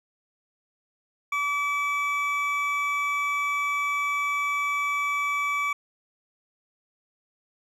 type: tone pair together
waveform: triangle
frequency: 1150 / 2300 Hz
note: D6 / D7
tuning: -37 / -37 cents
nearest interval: octave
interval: 1200 cents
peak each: -25 dBFS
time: 1.32-5.73 s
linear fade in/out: 5 ms
effects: none